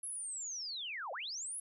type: linear two-way sweep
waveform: sine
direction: down then up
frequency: 11000 to 493.9 to 11000 Hz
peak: -39 dBFS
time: 0.03-1.6 s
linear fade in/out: 5 ms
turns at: 1.12 s
effects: none